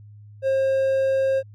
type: tone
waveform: triangle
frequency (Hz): 535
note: C5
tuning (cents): +38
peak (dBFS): -16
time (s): 0.42-1.43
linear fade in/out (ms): 50
effects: added 104 Hz sine -42 dBFS peak until 1.54 s